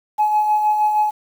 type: tone with tremolo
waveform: sine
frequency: 848 Hz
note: G#5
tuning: 36 cents sharp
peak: -11 dBFS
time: 0.18-1.11 s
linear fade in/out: 20 ms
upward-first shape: sine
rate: 6.4 Hz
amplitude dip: 45%
effects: tanh soft clip ceiling -9 dBFS + 7-bit